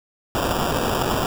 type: noise with sample-and-hold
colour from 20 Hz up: white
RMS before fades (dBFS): -22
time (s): 0.35-1.26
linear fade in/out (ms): 0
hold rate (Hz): 2100
effects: none